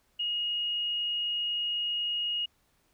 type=tone; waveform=sine; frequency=2874 Hz; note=F7; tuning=49 cents sharp; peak=-28 dBFS; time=0.19-2.46 s; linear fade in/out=10 ms; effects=pink hiss -70 dBFS RMS until 2.93 s

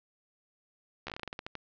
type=slowing click train; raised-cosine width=0.3 ms; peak=-22 dBFS; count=13; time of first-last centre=1.07-1.553 s; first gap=13 ms; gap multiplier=1.19; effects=resampled to 16000 Hz + 8-bit

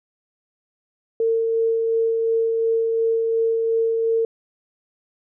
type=tone with tremolo; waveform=sine; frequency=453.8 Hz; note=A#4; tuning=47 cents flat; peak=-16 dBFS; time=1.2-4.25 s; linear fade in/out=2 ms; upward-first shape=sine; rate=2.8 Hz; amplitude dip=25%; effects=none

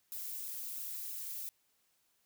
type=noise with flanger; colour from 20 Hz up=violet; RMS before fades=-42 dBFS; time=0.12-1.49 s; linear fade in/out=0 ms; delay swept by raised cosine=0.75 to 4.85 ms; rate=3 Hz; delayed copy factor=+0.85; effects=white hiss -75 dBFS RMS until 2.25 s

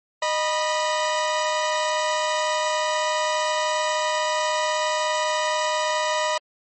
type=tone pair together; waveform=sawtooth; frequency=616.1 / 978 Hz; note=D#5 / B5; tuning=-17 / -17 cents; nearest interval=minor sixth; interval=800 cents; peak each=-20 dBFS; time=0.22-6.38 s; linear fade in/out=5 ms; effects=MP3 32 kbps

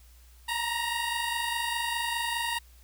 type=tone pair together; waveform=15% pulse; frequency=925.1 / 950 Hz; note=A#5 / A#5; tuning=-13 / +33 cents; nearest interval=unison; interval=46 cents; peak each=-25 dBFS; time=0.48-2.59 s; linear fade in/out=10 ms; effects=added 60 Hz sine -52 dBFS peak until 2.83 s + white hiss -61 dBFS RMS until 2.83 s

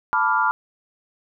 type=chord; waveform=sine; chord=B half-diminished seventh; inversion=third; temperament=equal; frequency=880 / 987.8 / 1174.7 / 1396.9 Hz; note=A5 / B5 / D6 / F6; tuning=0 / 0 / 0 / 0 cents; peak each=-23 / -22 / -24 / -21 dBFS; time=0.13-0.51 s; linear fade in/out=0 ms; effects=none

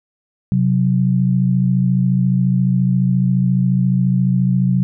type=tone pair together; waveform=sine; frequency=130.3 / 184.68 Hz; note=C3 / F#3; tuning=-7 / -3 cents; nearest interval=tritone; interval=604 cents; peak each=-15 dBFS; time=0.52-4.83 s; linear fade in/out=0 ms; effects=none

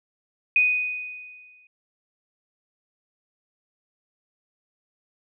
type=tone with exponential decay; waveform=sine; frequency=2489 Hz; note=D#7; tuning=in tune; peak=-14 dBFS; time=0.56-1.67 s; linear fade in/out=2 ms; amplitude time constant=240 ms; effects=none

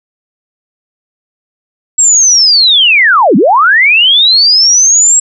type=linear two-way sweep; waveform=sine; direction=down then up; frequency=7700 to 173.2 to 7700 Hz; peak=-3 dBFS; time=1.98-5.2 s; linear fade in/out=10 ms; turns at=3.36 s; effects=none

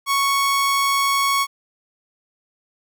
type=tone; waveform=sawtooth; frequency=1108.7 Hz; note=C#6; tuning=in tune; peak=-13 dBFS; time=0.06-1.47 s; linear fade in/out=50 ms; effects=none

